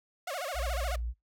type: tone with vibrato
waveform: sawtooth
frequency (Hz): 631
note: D#5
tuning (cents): +24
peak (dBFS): -30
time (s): 0.27-0.96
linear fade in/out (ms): 5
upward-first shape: sine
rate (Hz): 14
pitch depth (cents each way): 280
type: tone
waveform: sine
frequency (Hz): 58.3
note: A#1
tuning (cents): +1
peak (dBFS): -31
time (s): 0.54-1.14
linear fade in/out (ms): 50
effects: noise-tail reverb RT60 0.2 s tail -24 dB re dry